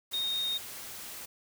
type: tone in noise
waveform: sine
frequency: 3707 Hz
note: A#7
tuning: 10 cents flat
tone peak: -29 dBFS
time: 0.13-0.58 s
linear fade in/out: 10 ms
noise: white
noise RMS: -43 dBFS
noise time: 0.11-1.26 s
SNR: +11 dB
effects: none